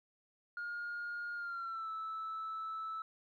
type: tone with pitch glide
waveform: sine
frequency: 1422 to 1311.5 Hz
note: F6 to E6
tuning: +31 to -9 cents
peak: -37 dBFS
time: 0.57-3.02 s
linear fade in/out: 2 ms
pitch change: -140 cents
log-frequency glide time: 1.35-1.9 s
effects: tanh soft clip ceiling -36 dBFS + 13-bit